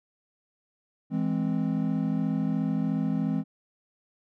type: chord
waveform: triangle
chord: E augmented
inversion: none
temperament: equal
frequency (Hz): 164.81 / 207.7 / 261.6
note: E3 / G#3 / B#3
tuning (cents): 0 / 0 / 0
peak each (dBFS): -27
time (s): 1.1-3.44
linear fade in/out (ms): 50
effects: none